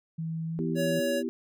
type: tone with pitch glide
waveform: sine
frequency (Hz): 162.3 to 166.38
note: E3 to E3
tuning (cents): -27 to +16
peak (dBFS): -30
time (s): 0.18-1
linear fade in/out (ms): 10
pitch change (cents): +43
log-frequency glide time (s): 0.46-0.64
type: chord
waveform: sine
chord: E minor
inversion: second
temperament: equal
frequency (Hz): 246.9 / 329.6 / 392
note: B3 / E4 / G4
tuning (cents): 0 / 0 / 0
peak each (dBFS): -32 / -34 / -34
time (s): 0.59-1.29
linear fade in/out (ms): 0
type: tone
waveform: square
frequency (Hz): 562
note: C#5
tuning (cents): +24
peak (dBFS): -28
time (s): 0.75-1.23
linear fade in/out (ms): 50
effects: none